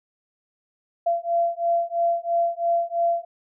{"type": "beating tone pair", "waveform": "sine", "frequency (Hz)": [681, 684], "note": ["F5", "F5"], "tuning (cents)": [-44, -36], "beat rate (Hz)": 3, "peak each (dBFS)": -23, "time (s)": [1.06, 3.25], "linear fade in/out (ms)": 10, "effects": []}